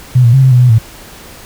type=tone with pitch steps; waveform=sine; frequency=125.9 / 117.6 / 134.1 / 131.3 / 124 / 124.8 / 112.3 Hz; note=B2 / A#2 / C3 / C3 / B2 / B2 / A2; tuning=+34 / +16 / +43 / +6 / +7 / +19 / +36 cents; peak=-3 dBFS; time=0.15-0.787 s; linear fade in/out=10 ms; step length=91 ms; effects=pink hiss -34 dBFS RMS until 1.45 s